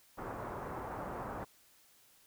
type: low-pass noise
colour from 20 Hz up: white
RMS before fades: -42 dBFS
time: 0.17-1.45 s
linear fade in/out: 20 ms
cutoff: 1200 Hz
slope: 24 dB/octave
effects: white hiss -65 dBFS RMS until 2.26 s